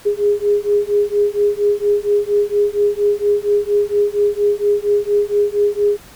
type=beating tone pair; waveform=sine; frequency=409.1 / 413.4 Hz; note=G#4 / G#4; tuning=-26 / -8 cents; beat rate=4.3 Hz; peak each=-16 dBFS; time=0.05-5.98 s; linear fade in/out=20 ms; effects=pink hiss -42 dBFS RMS until 6.15 s